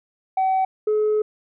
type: tone pair in turn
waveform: sine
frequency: 760 / 426.5 Hz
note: F#5 / G#4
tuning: +46 / +46 cents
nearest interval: minor seventh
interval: 1000 cents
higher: first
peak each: -15 dBFS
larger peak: neither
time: 0.37-0.65 / 0.87-1.22 s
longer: second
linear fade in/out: 5 ms
effects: tanh soft clip ceiling -15 dBFS